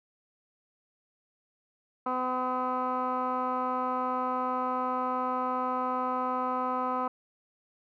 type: tone with low-pass filter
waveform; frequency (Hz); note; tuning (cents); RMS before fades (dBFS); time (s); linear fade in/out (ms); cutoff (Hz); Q
15% pulse; 253.9; B3; +48; -30; 2.06-7.08; 5; 1200; 5.8
effects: none